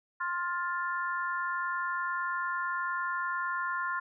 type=harmonic tone; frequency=351.2 Hz; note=F4; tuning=10 cents sharp; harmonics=3 / 4 / 5; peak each=-33 / -34 / -37 dBFS; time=0.2-4 s; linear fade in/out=10 ms; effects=none